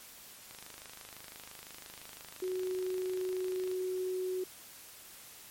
click train, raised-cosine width 0.2 ms, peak -30 dBFS, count 84, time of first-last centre 0.51-3.715 s, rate 25.9 Hz
sine tone, 370 Hz, F#4, in tune, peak -32 dBFS, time 2.42-4.44 s, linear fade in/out 5 ms
effects white hiss -52 dBFS RMS until 5.5 s + MP3 64 kbps

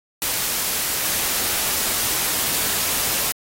white noise, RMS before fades -22 dBFS, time 0.22-3.32 s, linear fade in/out 0 ms, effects AAC 48 kbps

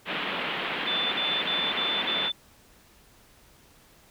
white band-pass noise, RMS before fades -31 dBFS, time 0.05-2.31 s, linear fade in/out 50 ms, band 160 to 3400 Hz, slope 48 dB/octave
sine tone bursts, 3520 Hz, A7, in tune, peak -26 dBFS, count 5, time 0.87-2.32 s, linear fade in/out 5 ms, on 250 ms, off 50 ms
effects pink hiss -57 dBFS RMS until 4.1 s

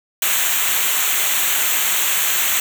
white noise with comb filter, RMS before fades -18 dBFS, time 0.22-2.6 s, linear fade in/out 2 ms, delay 0.2 ms, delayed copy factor -0.8, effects none

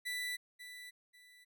30% pulse tone with echo, 1979 Hz, B6, 3 cents sharp, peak -34 dBFS, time 0.05-0.37 s, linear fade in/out 20 ms, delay 540 ms, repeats 2, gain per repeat -11 dB, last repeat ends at 1.45 s, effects none

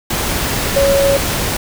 sine tone in noise, 554.4 Hz, C#5, in tune, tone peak -10 dBFS, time 0.76-1.17 s, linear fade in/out 5 ms, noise pink, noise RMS -18 dBFS, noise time 0.1-1.57 s, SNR +5 dB, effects none

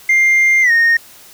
sine tone with pitch glide, 2100 to 1849.4 Hz, C7 to A#6, +6 to -14 cents, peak -6 dBFS, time 0.09-0.97 s, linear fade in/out 5 ms, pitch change -220 cents, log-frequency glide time 0.62-0.71 s, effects tanh soft clip ceiling -7 dBFS + white hiss -41 dBFS RMS until 1.33 s

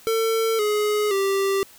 square tone with pitch steps, 450 / 419.9 / 391.7 Hz, A4 / G#4 / G4, +39 / +19 / -1 cents, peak -20 dBFS, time 0.07-1.63 s, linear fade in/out 0 ms, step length 520 ms, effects white hiss -49 dBFS RMS until 1.78 s

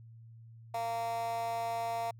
15% pulse tone with high-pass filter, 230.5 Hz, A#3, 19 cents flat, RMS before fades -35 dBFS, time 0.74-2.11 s, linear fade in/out 5 ms, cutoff 750 Hz, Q 6, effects added 114 Hz sine -50 dBFS peak until 2.19 s

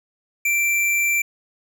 square tone, 2349 Hz, D7, in tune, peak -18 dBFS, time 0.45-1.22 s, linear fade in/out 5 ms, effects none

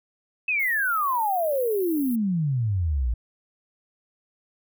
sine exponential sweep, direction down, 2627 to 55 Hz, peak -21 dBFS, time 0.48-3.14 s, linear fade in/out 5 ms
white high-pass noise, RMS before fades -38 dBFS, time 0.59-2.16 s, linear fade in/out 10 ms, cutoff 11000 Hz, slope 48 dB/octave
effects none

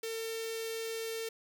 sawtooth tone with notch filter, 451.2 Hz, A4, 44 cents sharp, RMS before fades -38 dBFS, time 0.03-1.29 s, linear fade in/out 5 ms, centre 1000 Hz, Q 0.54, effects 10-bit

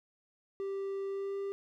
triangle tone with pitch glide, 392 to 395.9 Hz, G4 to G4, 0 to +17 cents, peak -32 dBFS, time 0.6-1.52 s, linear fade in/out 0 ms, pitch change +17 cents, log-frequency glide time 1.07-1.37 s, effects none

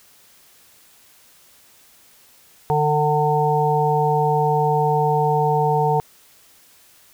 harmonic tone, 150 Hz, D3, 37 cents sharp, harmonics 1 / 3 / 5 / 6, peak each -21 / -21 / -21 / -21 dBFS, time 2.7-6 s, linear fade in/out 0 ms, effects white hiss -52 dBFS RMS until 7.13 s

